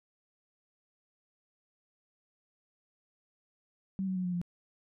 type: tone with pitch steps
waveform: sine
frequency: 191.9 / 187.52 / 183.23 / 179.05 / 174.96 Hz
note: G3 / F#3 / F#3 / F3 / F3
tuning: -37 / +23 / -17 / +43 / +3 cents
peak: -30 dBFS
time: 3.99-4.415 s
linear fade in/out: 0 ms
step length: 85 ms
effects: none